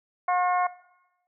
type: harmonic tone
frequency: 360 Hz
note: F#4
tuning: 47 cents flat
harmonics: 2 / 3 / 4 / 5 / 6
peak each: -23 / -26 / -35 / -40 / -36 dBFS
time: 0.28-0.67 s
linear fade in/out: 5 ms
effects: noise-tail reverb RT60 1.0 s tail -19 dB re dry